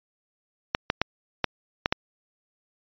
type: clicks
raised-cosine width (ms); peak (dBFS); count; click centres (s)
0.3; -5; 6; 0.749 / 0.901 / 1.016 / 1.443 / 1.859 / 1.925
effects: resampled to 11025 Hz